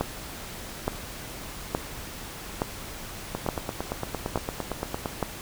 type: two click trains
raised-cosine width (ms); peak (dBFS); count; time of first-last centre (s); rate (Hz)
1; -14 / -10; 16 / 7; 3.35-5.058 / 0.01-5.227; 8.78 / 1.15
effects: pink hiss -39 dBFS RMS until 5.41 s